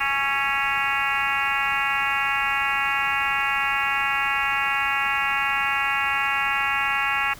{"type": "harmonic tone with a mistuned harmonic", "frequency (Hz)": 277.2, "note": "C#4", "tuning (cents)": 0, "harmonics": [3, 4, 5, 6, 7, 8, 9, 10], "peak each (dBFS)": [-29, -29, -29, -29, -29, -29, -29, -29], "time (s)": [0, 7.34], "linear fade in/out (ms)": 10, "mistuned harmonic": 5, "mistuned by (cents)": -32, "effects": ["pink hiss -44 dBFS RMS until 7.39 s"]}